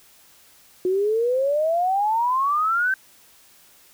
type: exponential sweep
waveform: sine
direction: up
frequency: 359.8 to 1568 Hz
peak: -18 dBFS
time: 0.85-2.94 s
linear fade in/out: 2 ms
effects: white hiss -53 dBFS RMS until 3.93 s